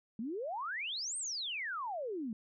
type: exponential two-way sweep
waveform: sine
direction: up then down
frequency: 207.7 to 8870 to 207.7 Hz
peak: -36 dBFS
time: 0.19-2.33 s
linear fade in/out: 2 ms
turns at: 1.17 s
effects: none